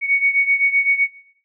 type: beating tone pair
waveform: sine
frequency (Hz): 2228 / 2235.8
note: C#7 / C#7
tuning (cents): +8 / +14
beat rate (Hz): 7.8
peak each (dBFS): -16 / -19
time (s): 0.01-1.08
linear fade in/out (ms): 50
effects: noise-tail reverb RT60 0.6 s tail -18 dB re dry